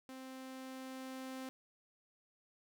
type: tone with level ramp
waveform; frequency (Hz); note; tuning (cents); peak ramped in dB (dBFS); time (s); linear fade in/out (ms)
sawtooth; 261.6; C4; 0; -44 to -39; 0.09-1.49; 0
effects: none